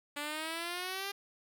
5% pulse exponential sweep, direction up, 288 to 402.9 Hz, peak -25 dBFS, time 0.16-1.12 s, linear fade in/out 10 ms, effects none

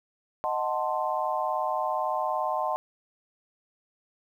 sine chord, D# diminished seventh, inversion none, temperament equal with one note detuned, 622.3 / 740 / 883.6 / 1046.5 Hz, D#5 / F#5 / A5 / C6, 0 / 0 / +7 / 0 cents, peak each -31 dBFS, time 0.44-2.76 s, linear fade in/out 0 ms, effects 10-bit

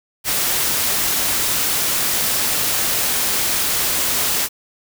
white noise, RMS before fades -19 dBFS, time 0.24-4.49 s, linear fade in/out 50 ms, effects none

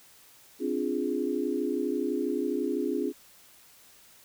sine chord, D half-diminished seventh, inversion third, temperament equal, 261.6 / 293.7 / 349.2 / 415.3 Hz, C4 / D4 / F4 / Ab4, 0 / 0 / 0 / 0 cents, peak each -32 dBFS, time 0.59-3.13 s, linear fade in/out 50 ms, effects white hiss -56 dBFS RMS until 4.24 s

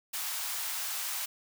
white high-pass noise, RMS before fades -35 dBFS, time 0.13-1.26 s, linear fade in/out 10 ms, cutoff 740 Hz, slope 24 dB/octave, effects none

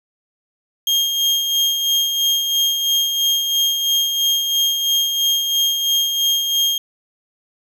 35% pulse tone with tremolo, 3227 Hz, G7, 50 cents sharp, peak -12 dBFS, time 0.87-6.78 s, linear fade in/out 2 ms, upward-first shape sine, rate 3 Hz, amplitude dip 45%, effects none

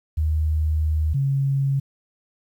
sine tone pair in turn, 77.7 / 137.29 Hz, D#2 / C#3, -2 / -16 cents, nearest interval minor seventh, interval 986 cents, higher second, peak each -18 dBFS, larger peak neither, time 0.17-1.14 / 1.14-1.8 s, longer first, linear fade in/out 10 ms, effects 9-bit

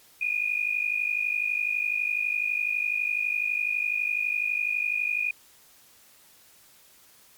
sine tone pair together, 2428 / 2480 Hz, D#7 / D#7, -43 / -6 cents, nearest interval unison, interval 37 cents, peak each -27 dBFS, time 0.21-5.31 s, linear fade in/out 5 ms, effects white hiss -56 dBFS RMS until 7.37 s + MP3 96 kbps

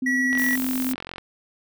sine tone with tremolo, 257.7 Hz, C4, 26 cents flat, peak -22 dBFS, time 0.02-0.95 s, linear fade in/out 5 ms, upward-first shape triangle, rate 18 Hz, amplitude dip 25%
triangle tone, 1934 Hz, B6, 37 cents flat, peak -19 dBFS, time 0.06-0.56 s, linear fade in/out 5 ms
click train, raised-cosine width 0.3 ms, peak -17 dBFS, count 39, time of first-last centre 0.33-1.182 s, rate 44.6 Hz
violet noise, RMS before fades -31 dBFS, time 0.38-0.93 s, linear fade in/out 5 ms
effects none

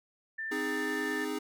sine tone, 1781 Hz, A6, 21 cents sharp, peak -34 dBFS, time 0.38-1.25 s, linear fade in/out 10 ms
square chord, Ab major, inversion first, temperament equal with one note detuned, 261.6 / 311.1 / 412.9 Hz, C4 / Eb4 / Ab4, 0 / 0 / -10 cents, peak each -39 / -37 / -37 dBFS, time 0.51-1.39 s, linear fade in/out 10 ms
effects none

